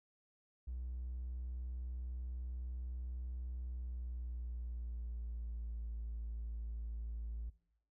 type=tone with pitch glide; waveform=triangle; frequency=61.9 to 56.44 Hz; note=B1 to A1; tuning=+5 to +45 cents; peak=-37 dBFS; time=0.67-7.5 s; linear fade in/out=10 ms; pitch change=-160 cents; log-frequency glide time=3.65-5.94 s; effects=noise-tail reverb RT60 0.7 s tail -21 dB re dry + tanh soft clip ceiling -36 dBFS